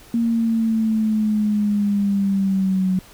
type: linear sweep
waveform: sine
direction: down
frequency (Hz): 233.1 to 185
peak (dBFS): -16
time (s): 0.14-2.99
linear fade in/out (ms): 2
effects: pink hiss -46 dBFS RMS until 3.13 s